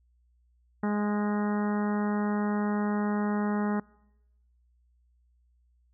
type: harmonic tone with a mistuned harmonic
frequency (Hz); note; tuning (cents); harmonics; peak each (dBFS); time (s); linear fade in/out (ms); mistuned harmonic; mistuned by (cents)
207.7; G#3; 0; 1 / 2 / 3 / 4 / 5 / 6 / 7 / 8 / 9; -26 / -35 / -40 / -37 / -41 / -42 / -43 / -48 / -45; 0.83-3.8; 5; 8; -17
effects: noise-tail reverb RT60 1.0 s tail -26 dB re dry + added 60 Hz sine -63 dBFS peak until 5.93 s